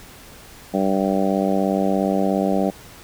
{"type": "harmonic tone", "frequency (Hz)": 97, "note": "G2", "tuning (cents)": -18, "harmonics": [2, 3, 4, 5, 6, 7, 8], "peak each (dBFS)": [-21, -24, -27, -27, -25, -27, -28], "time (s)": [0.73, 2.71], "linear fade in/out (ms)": 20, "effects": ["pink hiss -43 dBFS RMS until 3.03 s"]}